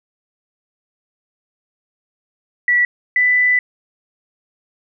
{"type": "tone pair in turn", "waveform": "sine", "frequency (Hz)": [1951, 1989.7], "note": ["B6", "B6"], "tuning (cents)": [-22, 12], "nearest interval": "unison", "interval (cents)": 34, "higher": "second", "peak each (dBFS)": -11, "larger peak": "neither", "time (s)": [[2.68, 2.85], [3.16, 3.59]], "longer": "second", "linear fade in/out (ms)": 2, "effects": []}